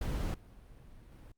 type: noise with level steps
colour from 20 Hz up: brown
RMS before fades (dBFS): -34 / -54 / -51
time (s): 0.01-1.32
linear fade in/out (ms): 5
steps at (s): 0.34 / 1.12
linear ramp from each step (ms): 2
effects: Opus 48 kbps